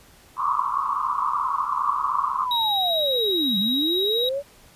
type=band-pass noise; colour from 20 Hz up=white; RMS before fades=-24 dBFS; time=0.36-2.47 s; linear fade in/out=50 ms; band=990 to 1200 Hz; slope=96 dB/octave
type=linear two-way sweep; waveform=sine; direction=down then up; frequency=1131 to 186.2 to 580 Hz; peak=-23 dBFS; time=2.3-4.43 s; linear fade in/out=50 ms; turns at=3.58 s
type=tone; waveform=triangle; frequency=3821 Hz; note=A#7; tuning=42 cents sharp; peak=-20 dBFS; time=2.51-4.29 s; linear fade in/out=2 ms
effects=pink hiss -52 dBFS RMS until 4.75 s + resampled to 32000 Hz